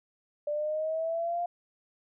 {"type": "exponential sweep", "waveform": "sine", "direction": "up", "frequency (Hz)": [587.3, 703], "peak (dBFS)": -28, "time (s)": [0.47, 1.46], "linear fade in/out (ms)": 5, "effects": []}